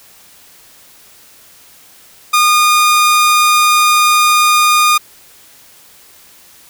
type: tone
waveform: sawtooth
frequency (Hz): 1221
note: D#6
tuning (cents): -33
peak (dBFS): -4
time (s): 2.33-4.98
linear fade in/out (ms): 10
effects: white hiss -43 dBFS RMS until 6.69 s